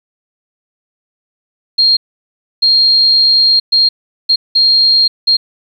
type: tone bursts at uneven times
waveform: sine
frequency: 4223 Hz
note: C8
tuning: 15 cents sharp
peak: -6 dBFS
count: 6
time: 1.78-1.97 / 2.62-3.6 / 3.72-3.89 / 4.29-4.36 / 4.55-5.08 / 5.27-5.37 s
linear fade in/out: 10 ms
effects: 8-bit

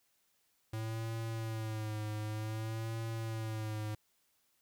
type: tone with vibrato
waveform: square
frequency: 110 Hz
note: A2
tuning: in tune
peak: -37 dBFS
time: 0.73-3.95 s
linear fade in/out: 5 ms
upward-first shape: sine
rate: 0.54 Hz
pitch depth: 53 cents each way
effects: white hiss -75 dBFS RMS until 4.61 s

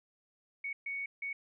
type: tone bursts at uneven times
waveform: sine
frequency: 2227 Hz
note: C#7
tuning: 7 cents sharp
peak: -35 dBFS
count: 3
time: 0.64-0.73 / 0.86-1.06 / 1.22-1.33 s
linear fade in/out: 5 ms
effects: none

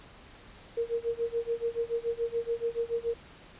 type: tone with tremolo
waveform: sine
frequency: 465.6 Hz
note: A#4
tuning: 2 cents flat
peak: -25 dBFS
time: 0.77-3.14 s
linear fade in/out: 5 ms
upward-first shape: sine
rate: 7 Hz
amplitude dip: 95%
effects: pink hiss -52 dBFS RMS until 3.59 s + resampled to 8000 Hz

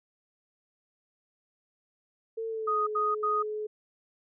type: tone with pitch glide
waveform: sine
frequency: 449.7 to 426.2 Hz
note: A4 to G#4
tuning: +38 to +45 cents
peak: -31 dBFS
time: 2.37-3.67 s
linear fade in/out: 10 ms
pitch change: -93 cents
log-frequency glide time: 2.48-2.81 s
type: tone bursts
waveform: sine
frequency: 1244.5 Hz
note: D#6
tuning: in tune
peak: -25 dBFS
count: 3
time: 2.67-3.428 s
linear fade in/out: 10 ms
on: 200 ms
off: 79 ms
effects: none

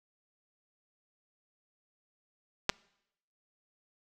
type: clicks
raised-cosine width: 0.2 ms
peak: -9 dBFS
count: 2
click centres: 2.693 / 2.698 s
effects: noise-tail reverb RT60 0.8 s tail -26 dB re dry

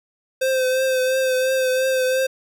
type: tone with vibrato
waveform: square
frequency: 519 Hz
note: C5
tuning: 14 cents flat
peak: -18 dBFS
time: 0.41-2.27 s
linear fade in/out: 10 ms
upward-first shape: triangle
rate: 2.9 Hz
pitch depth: 33 cents each way
effects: none

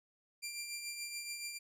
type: tone with tremolo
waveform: 15% pulse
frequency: 2375 Hz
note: D7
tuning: 19 cents sharp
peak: -32 dBFS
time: 0.42-1.59 s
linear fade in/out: 20 ms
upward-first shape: triangle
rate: 7 Hz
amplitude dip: 50%
effects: none

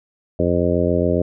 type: harmonic tone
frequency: 87.3 Hz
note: F2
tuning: in tune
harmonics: 1 / 2 / 3 / 4 / 5 / 6 / 7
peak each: -23 / -23 / -23 / -23 / -23 / -23 / -23 dBFS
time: 0.39-1.22 s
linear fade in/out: 5 ms
effects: none

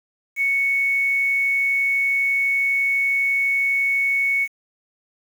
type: tone with quantisation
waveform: sine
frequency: 2217 Hz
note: C#7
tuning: in tune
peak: -17 dBFS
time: 0.36-4.48 s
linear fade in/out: 50 ms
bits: 7
effects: none

